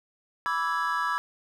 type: chord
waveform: triangle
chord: E dominant seventh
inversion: second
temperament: equal with one note detuned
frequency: 987.8 / 1158.5 / 1318.5 / 1661.2 Hz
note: B5 / D6 / E6 / G#6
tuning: 0 / -24 / 0 / 0 cents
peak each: -29 dBFS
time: 0.46-1.18 s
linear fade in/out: 0 ms
effects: none